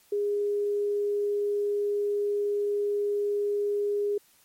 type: tone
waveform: sine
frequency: 410 Hz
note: G#4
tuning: 22 cents flat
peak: -24 dBFS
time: 0.12-4.18 s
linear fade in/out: 5 ms
effects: white hiss -61 dBFS RMS until 4.44 s + MP3 64 kbps